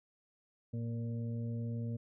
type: harmonic tone with a mistuned harmonic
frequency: 116.54 Hz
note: A#2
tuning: in tune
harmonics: 1 / 2 / 4 / 5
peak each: -36 / -41 / -50 / -55 dBFS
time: 0.73-1.97 s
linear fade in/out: 10 ms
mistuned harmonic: 1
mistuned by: -25 cents
effects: none